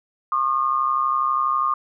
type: tone pair together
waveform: sine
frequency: 1079.8 / 1212 Hz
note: C#6 / D#6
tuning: -46 / -46 cents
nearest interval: major second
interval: 200 cents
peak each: -22 / -20 dBFS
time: 0.32-1.74 s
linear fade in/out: 2 ms
effects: none